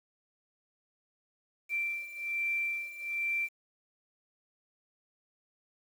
sine beating tone pair, 2349 / 2350.2 Hz, D7 / D7, 0 / +1 cents, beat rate 1.2 Hz, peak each -36 / -33 dBFS, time 1.69-3.49 s, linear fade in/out 50 ms, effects 9-bit

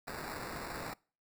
white noise with sample-and-hold, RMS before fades -42 dBFS, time 0.07-0.94 s, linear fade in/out 10 ms, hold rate 3150 Hz, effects noise-tail reverb RT60 0.4 s tail -25 dB re dry

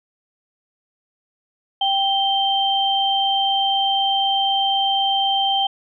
sine tone pair together, 784 / 3136 Hz, G5 / G7, 0 / 0 cents, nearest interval 2 octaves, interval 2400 cents, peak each -19 dBFS, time 1.81-5.67 s, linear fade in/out 5 ms, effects none

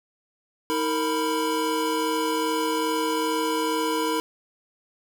square tone cluster, 316.2 / 461.5 / 991 Hz, D#4 / A#4 / B5, +28 / -17 / +6 cents, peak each -28 dBFS, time 0.7-4.2 s, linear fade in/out 0 ms, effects none

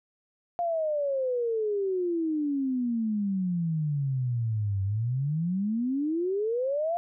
sine exponential two-way sweep, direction down then up, 704 to 95.5 to 704 Hz, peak -25 dBFS, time 0.59-6.97 s, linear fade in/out 0 ms, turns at 4.83 s, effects none

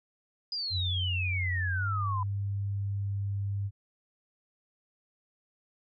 sine exponential sweep, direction down, 4978 to 987.8 Hz, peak -31 dBFS, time 0.52-2.23 s, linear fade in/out 2 ms
sine tone with pitch glide, 91 to 99.81 Hz, F#2 to G2, -28 to +32 cents, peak -29 dBFS, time 0.7-3.71 s, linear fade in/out 50 ms, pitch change +160 cents, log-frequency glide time 1.75-1.87 s
effects none

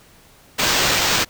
white noise with sample-and-hold, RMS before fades -18 dBFS, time 0.58-1.25 s, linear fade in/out 20 ms, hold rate 11025 Hz, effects pink hiss -50 dBFS RMS until 1.29 s

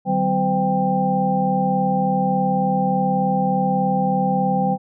sine tone cluster, 152.5 / 191 / 254.4 / 511 / 789 Hz, D#3 / G3 / C4 / C5 / G5, -34 / -45 / -48 / -41 / +11 cents, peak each -28 / -20 / -29 / -25 / -20 dBFS, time 0.05-4.78 s, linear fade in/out 50 ms, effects none

